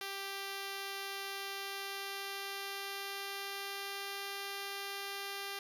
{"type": "tone with pitch glide", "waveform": "5% pulse", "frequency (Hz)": [393.5, 396.9], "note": ["G4", "G4"], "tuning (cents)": [7, 22], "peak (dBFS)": -28, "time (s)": [0.01, 5.59], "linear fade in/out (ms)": 2, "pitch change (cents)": 15, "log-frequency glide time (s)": [1.33, 4.24], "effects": []}